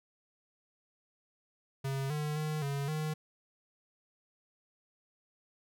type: tone with pitch steps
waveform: square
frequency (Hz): 135.9 / 150.6 / 153.6 / 140.3 / 154.5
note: C#3 / D3 / D#3 / C#3 / D#3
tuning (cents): -34 / +44 / -22 / +21 / -12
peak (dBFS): -33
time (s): 1.84-3.14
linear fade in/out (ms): 10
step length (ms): 260
effects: none